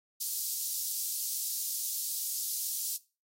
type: high-pass noise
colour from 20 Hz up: white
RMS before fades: -34 dBFS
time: 0.2-2.97 s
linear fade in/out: 10 ms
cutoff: 4600 Hz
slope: 24 dB/octave
effects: noise-tail reverb RT60 0.3 s tail -19 dB re dry + AAC 48 kbps